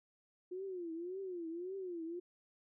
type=tone with vibrato; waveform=sine; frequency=355.5 Hz; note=F4; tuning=31 cents sharp; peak=-40 dBFS; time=0.51-2.2 s; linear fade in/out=10 ms; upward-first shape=triangle; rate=1.8 Hz; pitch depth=180 cents each way; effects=none